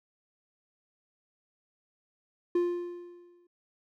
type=tone with exponential decay; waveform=triangle; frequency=350.2 Hz; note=F4; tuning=5 cents sharp; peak=-20 dBFS; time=2.55-3.47 s; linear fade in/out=5 ms; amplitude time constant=200 ms; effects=none